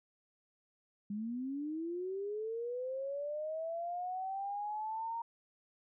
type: linear sweep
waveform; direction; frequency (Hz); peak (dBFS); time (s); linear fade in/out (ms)
sine; up; 199.6 to 932.3; -36; 1.1-5.22; 5
effects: none